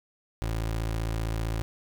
25% pulse tone, 55.4 Hz, A1, 13 cents sharp, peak -24 dBFS, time 0.42-1.62 s, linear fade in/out 0 ms, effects none

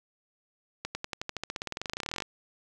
accelerating click train, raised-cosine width 0.2 ms, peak -16 dBFS, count 29, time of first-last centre 0.85-2.222 s, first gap 100 ms, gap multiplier 0.94, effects none

